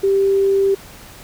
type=tone; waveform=sine; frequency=392 Hz; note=G4; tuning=in tune; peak=-12 dBFS; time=0.03-0.75 s; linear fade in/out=10 ms; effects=pink hiss -40 dBFS RMS until 1.23 s